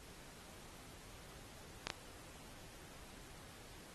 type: clicks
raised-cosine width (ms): 0.2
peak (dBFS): -19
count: 2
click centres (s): 1.87 / 1.902
effects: pink hiss -57 dBFS RMS until 3.94 s + AAC 32 kbps